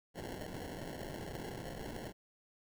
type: noise with sample-and-hold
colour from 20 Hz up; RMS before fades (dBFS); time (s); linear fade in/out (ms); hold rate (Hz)
blue; -44; 0.14-2.13; 50; 1225
effects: none